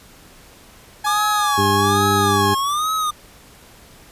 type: tone with pitch glide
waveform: 30% pulse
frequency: 838 to 832.2 Hz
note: G#5 to G#5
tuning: +15 to +3 cents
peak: -17 dBFS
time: 1.04-2.55 s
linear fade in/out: 10 ms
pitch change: -12 cents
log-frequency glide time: 1.28-1.63 s
type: tone with vibrato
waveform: square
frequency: 1174.7 Hz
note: D6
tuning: in tune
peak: -19 dBFS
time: 1.06-3.11 s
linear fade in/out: 10 ms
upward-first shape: sine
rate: 1.2 Hz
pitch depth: 150 cents each way
type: harmonic tone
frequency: 100 Hz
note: G2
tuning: 35 cents sharp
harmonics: 1 / 2 / 3 / 4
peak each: -22 / -24 / -25 / -21 dBFS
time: 1.57-2.55 s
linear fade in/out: 20 ms
effects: pink hiss -46 dBFS RMS until 4.11 s + resampled to 32000 Hz

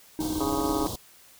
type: tone with tremolo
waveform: triangle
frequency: 311.4 Hz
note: D#4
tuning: 2 cents sharp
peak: -24 dBFS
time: 0.19-0.87 s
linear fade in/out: 0 ms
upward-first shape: square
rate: 18 Hz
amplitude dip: 50%
type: band-stop noise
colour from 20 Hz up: pink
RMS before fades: -34 dBFS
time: 0.2-0.96 s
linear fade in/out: 5 ms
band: 1100 to 3300 Hz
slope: 48 dB/octave
type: harmonic tone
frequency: 138.59 Hz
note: C#3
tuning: in tune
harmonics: 2 / 3 / 4 / 5 / 6 / 7 / 8 / 9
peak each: -34 / -32 / -38 / -37 / -35 / -36 / -37 / -37 dBFS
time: 0.4-0.87 s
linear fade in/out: 5 ms
effects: white hiss -54 dBFS RMS until 1.39 s

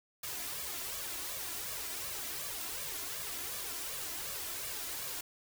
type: noise with flanger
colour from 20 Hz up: white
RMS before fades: -40 dBFS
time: 0.23-5.21 s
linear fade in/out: 5 ms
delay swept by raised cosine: 1.7 to 3 ms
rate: 2.7 Hz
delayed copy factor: +0.65
effects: none

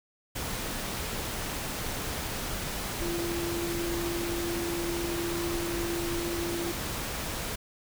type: tone in noise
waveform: sine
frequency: 342 Hz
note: F4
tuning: 36 cents flat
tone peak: -31 dBFS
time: 3.01-6.72 s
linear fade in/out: 10 ms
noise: pink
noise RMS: -34 dBFS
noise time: 0.35-7.56 s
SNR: 0 dB
effects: none

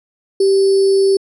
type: tone with sample-and-hold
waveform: sine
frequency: 390 Hz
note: G4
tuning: 9 cents flat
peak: -9 dBFS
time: 0.4-1.17 s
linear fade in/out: 5 ms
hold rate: 4900 Hz
effects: resampled to 24000 Hz

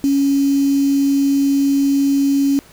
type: tone with quantisation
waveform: sine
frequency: 277.9 Hz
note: C#4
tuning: 4 cents sharp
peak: -12 dBFS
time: 0.04-2.59 s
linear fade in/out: 0 ms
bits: 5
effects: pink hiss -46 dBFS RMS until 2.72 s

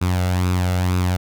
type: tone with flanger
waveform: sawtooth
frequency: 90.7 Hz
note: F#2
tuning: 34 cents flat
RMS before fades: -19 dBFS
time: 0.01-1.17 s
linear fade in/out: 10 ms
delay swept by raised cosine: 0.79 to 1.47 ms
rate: 2.1 Hz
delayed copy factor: +0.55
effects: none

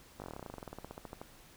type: slowing click train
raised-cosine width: 1 ms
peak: -29 dBFS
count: 24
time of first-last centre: 0.2-1.215 s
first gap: 19 ms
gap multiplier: 1.07
effects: pink hiss -58 dBFS RMS until 1.56 s

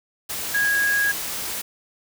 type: tone in noise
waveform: sine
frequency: 1648 Hz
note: G#6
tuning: 14 cents flat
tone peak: -18 dBFS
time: 0.54-1.12 s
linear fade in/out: 10 ms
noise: white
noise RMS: -29 dBFS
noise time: 0.29-1.62 s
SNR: +8 dB
effects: none

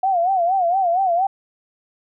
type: tone with vibrato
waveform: sine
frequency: 727 Hz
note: F#5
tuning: 31 cents flat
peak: -15 dBFS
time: 0.03-1.27 s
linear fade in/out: 5 ms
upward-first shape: sine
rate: 4.3 Hz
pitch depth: 130 cents each way
effects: none

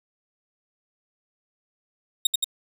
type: tone with echo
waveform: sawtooth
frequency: 3729 Hz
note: A#7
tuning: in tune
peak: -13 dBFS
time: 2.25-2.27 s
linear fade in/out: 5 ms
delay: 87 ms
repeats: 2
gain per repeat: -2 dB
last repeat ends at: 2.444 s
effects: none

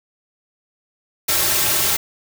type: noise with comb filter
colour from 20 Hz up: white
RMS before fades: -18 dBFS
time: 1.28-1.97 s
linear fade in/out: 10 ms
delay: 4.1 ms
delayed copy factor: -1
effects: none

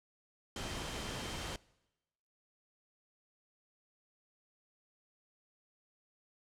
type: tone in noise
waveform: sine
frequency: 3136 Hz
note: G7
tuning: in tune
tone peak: -51 dBFS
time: 0.56-1.56 s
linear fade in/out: 2 ms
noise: pink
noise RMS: -41 dBFS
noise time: 0.56-1.56 s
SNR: -13 dB
effects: noise-tail reverb RT60 1.0 s tail -23 dB re dry + low-pass 8000 Hz 12 dB/octave

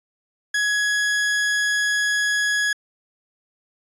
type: tone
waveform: 40% pulse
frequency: 1675 Hz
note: G#6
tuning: 14 cents sharp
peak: -18 dBFS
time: 0.54-2.73 s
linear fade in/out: 5 ms
effects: resampled to 22050 Hz

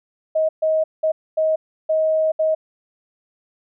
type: tone bursts at uneven times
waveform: sine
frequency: 631 Hz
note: D#5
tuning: 24 cents sharp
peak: -15 dBFS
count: 6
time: 0.35-0.49 / 0.62-0.84 / 1.03-1.12 / 1.37-1.56 / 1.89-2.32 / 2.39-2.55 s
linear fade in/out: 10 ms
effects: none

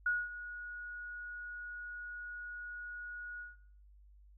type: tone with ADSR envelope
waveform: sine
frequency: 1453 Hz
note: F#6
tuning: 32 cents flat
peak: -28 dBFS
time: 0.06-3.57 s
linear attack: 4 ms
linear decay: 220 ms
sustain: -14 dB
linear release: 170 ms
effects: noise-tail reverb RT60 0.6 s tail -19 dB re dry + added 50 Hz sine -57 dBFS peak until 4.37 s

